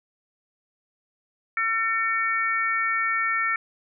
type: harmonic tone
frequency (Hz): 450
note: A4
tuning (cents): +39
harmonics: 3 / 4 / 5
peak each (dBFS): -26 / -26 / -26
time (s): 1.57-3.56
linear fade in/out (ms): 2
effects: none